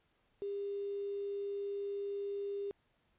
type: tone with quantisation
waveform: sine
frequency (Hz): 401.7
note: G4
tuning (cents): +42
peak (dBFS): -36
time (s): 0.42-2.71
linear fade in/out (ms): 0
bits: 9
effects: pink hiss -75 dBFS RMS until 3.18 s + resampled to 8000 Hz